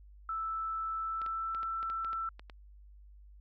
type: tone with pitch glide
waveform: sine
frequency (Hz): 1318.5 to 1333.1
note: E6 to E6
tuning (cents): 0 to +19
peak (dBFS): -33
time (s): 0.29-2.29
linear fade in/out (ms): 2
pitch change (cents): +19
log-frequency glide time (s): 0.96-1.67
type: clicks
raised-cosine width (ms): 0.3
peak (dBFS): -32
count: 10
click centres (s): 1.217 / 1.263 / 1.548 / 1.631 / 1.829 / 1.9 / 2.047 / 2.131 / 2.395 / 2.498
effects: added 50 Hz sine -52 dBFS peak until 3.4 s

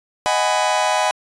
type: chord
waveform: 40% pulse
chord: G# minor seventh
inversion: second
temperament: just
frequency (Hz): 623 / 747.5 / 830.6 / 996.7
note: D#5 / F#5 / G#5 / B5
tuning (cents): +2 / +17 / 0 / +16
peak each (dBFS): -21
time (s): 0.26-1.11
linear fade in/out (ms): 0
effects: resampled to 22050 Hz

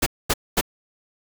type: noise bursts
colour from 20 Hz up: pink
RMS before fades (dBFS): -19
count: 3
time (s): 0.02-0.612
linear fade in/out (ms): 10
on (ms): 44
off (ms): 230
effects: none

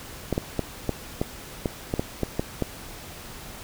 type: clicks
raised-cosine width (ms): 2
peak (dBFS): -10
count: 11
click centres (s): 0.327 / 0.379 / 0.593 / 0.893 / 1.215 / 1.658 / 1.939 / 1.995 / 2.233 / 2.395 / 2.623
effects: pink hiss -41 dBFS RMS until 3.63 s

